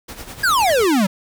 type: noise with tremolo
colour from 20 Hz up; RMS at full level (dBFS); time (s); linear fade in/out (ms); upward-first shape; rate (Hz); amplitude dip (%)
pink; -32; 0.08-0.87; 10; sine; 9.9; 65
type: exponential sweep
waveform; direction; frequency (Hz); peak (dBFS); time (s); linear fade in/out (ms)
square; down; 1682 to 180.6; -14; 0.43-1.07; 10
type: tone with exponential growth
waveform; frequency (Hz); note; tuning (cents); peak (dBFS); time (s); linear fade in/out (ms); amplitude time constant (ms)
triangle; 1666; G#6; +5; -20; 0.63-0.7; 2; 15
effects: none